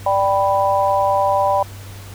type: chord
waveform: sine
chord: G major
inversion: second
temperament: equal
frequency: 587.3 / 784 / 987.8 Hz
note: D5 / G5 / B5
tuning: 0 / 0 / 0 cents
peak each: -18 dBFS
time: 0.06-1.63 s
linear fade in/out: 5 ms
effects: added 98 Hz sine -33 dBFS peak until 2.14 s + pink hiss -40 dBFS RMS until 2.14 s